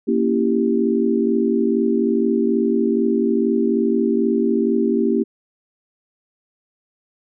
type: chord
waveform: sine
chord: A# diminished seventh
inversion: none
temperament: equal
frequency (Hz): 233.1 / 277.2 / 329.6 / 392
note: A#3 / C#4 / E4 / G4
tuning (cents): 0 / 0 / 0 / 0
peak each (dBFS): -19 / -23 / -22 / -20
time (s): 0.07-5.24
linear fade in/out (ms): 20
effects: none